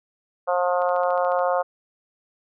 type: harmonic tone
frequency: 178.5 Hz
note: F3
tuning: 38 cents sharp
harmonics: 3 / 4 / 5 / 6 / 7 / 8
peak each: -22 / -24 / -29 / -29 / -30 / -35 dBFS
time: 0.47-1.63 s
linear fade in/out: 20 ms
type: click train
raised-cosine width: 0.3 ms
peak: -30 dBFS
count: 9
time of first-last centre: 0.82-1.391 s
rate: 14 Hz
effects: none